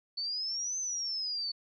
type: exponential two-way sweep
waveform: sine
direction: up then down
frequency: 4449 to 6230 to 4449 Hz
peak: -32 dBFS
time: 0.17-1.52 s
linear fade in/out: 10 ms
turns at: 0.78 s
effects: none